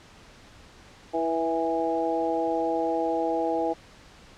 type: harmonic tone with a mistuned harmonic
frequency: 164.4 Hz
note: E3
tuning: 4 cents flat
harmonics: 2 / 3 / 4 / 5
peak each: -29 / -29 / -29 / -29 dBFS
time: 1.13-3.74 s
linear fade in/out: 20 ms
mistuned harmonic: 3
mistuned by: -15 cents
effects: pink hiss -51 dBFS RMS until 4.37 s + low-pass 6000 Hz 12 dB/octave